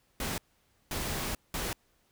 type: noise bursts at uneven times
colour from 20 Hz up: pink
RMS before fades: -34 dBFS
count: 3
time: 0.2-0.38 / 0.91-1.35 / 1.54-1.73 s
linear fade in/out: 2 ms
effects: pink hiss -70 dBFS RMS until 2.11 s